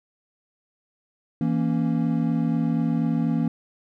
triangle chord, A# diminished, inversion second, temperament equal, 164.81 / 233.1 / 277.2 Hz, E3 / A#3 / C#4, 0 / 0 / 0 cents, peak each -22 / -22 / -25 dBFS, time 1.41-3.48 s, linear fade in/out 2 ms, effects none

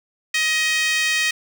5% pulse tone with high-pass filter, 629 Hz, D#5, 19 cents sharp, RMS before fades -20 dBFS, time 0.34-1.31 s, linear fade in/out 5 ms, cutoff 2100 Hz, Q 7.1, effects none

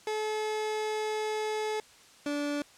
30% pulse tone pair in turn, 430 / 290.4 Hz, A4 / D4, -40 / -19 cents, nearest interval perfect fifth, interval 679 cents, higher first, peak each -27 dBFS, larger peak neither, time 0.07-1.8 / 2.26-2.62 s, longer first, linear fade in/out 2 ms, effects white hiss -56 dBFS RMS until 2.77 s + low-pass 8000 Hz 12 dB/octave

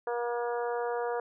harmonic tone, 238.8 Hz, A#3, 42 cents sharp, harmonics 2 / 3 / 4 / 5 / 6 / 7, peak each -31 / -36 / -38 / -43 / -43 / -46 dBFS, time 0.07-1.2 s, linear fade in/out 2 ms, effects none

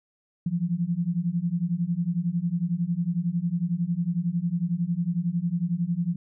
sine beating tone pair, 166.6 / 177.6 Hz, E3 / F3, +19 / +29 cents, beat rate 11 Hz, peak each -27 / -26 dBFS, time 0.46-6.16 s, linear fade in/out 5 ms, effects none

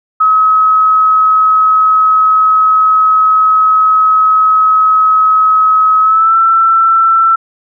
sine tone with pitch glide, 1279 to 1337.2 Hz, D#6 to E6, +47 to +24 cents, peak -5 dBFS, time 0.2-7.36 s, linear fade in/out 10 ms, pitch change +77 cents, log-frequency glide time 6.01-6.36 s, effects none

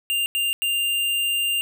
square tone bursts at uneven times, 2794 Hz, F7, in tune, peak -21 dBFS, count 3, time 0.1-0.26 / 0.35-0.53 / 0.62-1.61 s, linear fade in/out 0 ms, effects none

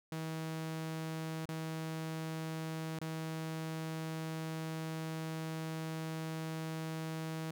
sawtooth tone with dropouts, 160 Hz, D#3, 49 cents sharp, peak -34 dBFS, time 0.12-7.51 s, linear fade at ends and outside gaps 2 ms, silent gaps 1.455-1.489 / 2.989-3.014 s, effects none

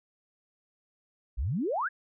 sine exponential sweep, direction up, 49.55 to 1760 Hz, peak -27 dBFS, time 1.37-1.89 s, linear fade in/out 20 ms, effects none

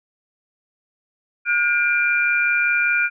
sine tone cluster, 1438 / 1583 / 2383 Hz, F#6 / G6 / D7, -50 / +17 / +25 cents, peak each -19 / -26 / -19 dBFS, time 1.45-3.1 s, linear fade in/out 50 ms, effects none

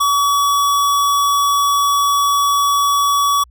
square tone, 1136 Hz, C#6, 42 cents sharp, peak -13 dBFS, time 0-3.44 s, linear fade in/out 10 ms, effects added 60 Hz sine -44 dBFS peak until 3.5 s

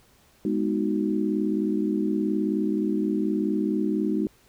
sine chord, G# minor seventh, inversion none, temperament equal, 207.7 / 246.9 / 311.1 / 370 Hz, G#3 / B3 / D#4 / F#4, 0 / 0 / 0 / 0 cents, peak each -26 / -31 / -26 / -30 dBFS, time 0.45-4.27 s, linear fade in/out 2 ms, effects pink hiss -59 dBFS RMS until 4.48 s

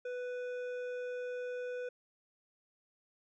triangle tone with hard clipping, 495.5 Hz, B4, 6 cents sharp, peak -39 dBFS, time 0.05-1.89 s, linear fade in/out 5 ms, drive 13 dB, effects resampled to 16000 Hz

